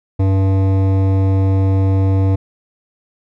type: tone with hard clipping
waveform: sine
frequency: 96.2 Hz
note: G2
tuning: 32 cents flat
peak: -13 dBFS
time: 0.19-2.36 s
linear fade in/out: 10 ms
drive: 14 dB
effects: none

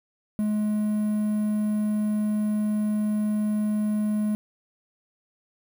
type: tone with quantisation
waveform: triangle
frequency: 211.4 Hz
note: G#3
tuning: 31 cents sharp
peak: -20 dBFS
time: 0.39-4.35 s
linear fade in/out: 0 ms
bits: 8
effects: none

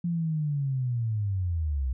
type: linear sweep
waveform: sine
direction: down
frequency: 174.61 to 61.3 Hz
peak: -25 dBFS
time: 0.04-1.93 s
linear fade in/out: 5 ms
effects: none

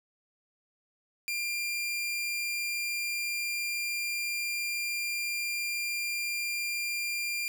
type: tone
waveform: sawtooth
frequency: 2391 Hz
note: D7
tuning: 30 cents sharp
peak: -27 dBFS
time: 1.28-7.48 s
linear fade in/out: 0 ms
effects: none

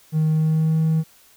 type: tone with pitch glide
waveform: triangle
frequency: 156.4 to 159.41 Hz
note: D#3 to D#3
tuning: +9 to +42 cents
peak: -13 dBFS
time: 0.12-1.04 s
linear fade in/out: 50 ms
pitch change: +33 cents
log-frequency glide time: 0.31-0.78 s
effects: tanh soft clip ceiling -11 dBFS + white hiss -53 dBFS RMS until 1.36 s

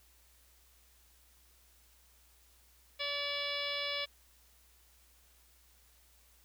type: harmonic tone with a mistuned harmonic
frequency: 573 Hz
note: D5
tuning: 43 cents flat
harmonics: 1 / 2 / 3 / 4 / 5 / 6 / 7 / 8 / 9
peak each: -42 / -46 / -46 / -40 / -43 / -40 / -43 / -51 / -45 dBFS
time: 2.99-4.06 s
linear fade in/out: 20 ms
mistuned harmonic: 3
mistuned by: +16 cents
effects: added 60 Hz sine -66 dBFS peak until 6.44 s + white hiss -66 dBFS RMS until 6.44 s

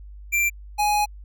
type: tone pair in turn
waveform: square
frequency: 2358 / 833.7 Hz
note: D7 / G#5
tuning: +6 / +6 cents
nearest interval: octave + tritone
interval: 1800 cents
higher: first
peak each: -19 dBFS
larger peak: neither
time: 0.32-0.5 / 0.78-1.06 s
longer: second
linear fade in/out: 20 ms
effects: added 50 Hz sine -38 dBFS peak until 1.24 s

